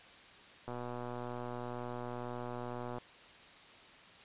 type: click train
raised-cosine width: 1 ms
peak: -28 dBFS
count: 282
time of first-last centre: 0.68-2.983 s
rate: 122 Hz
effects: white hiss -56 dBFS RMS until 4.24 s + resampled to 8000 Hz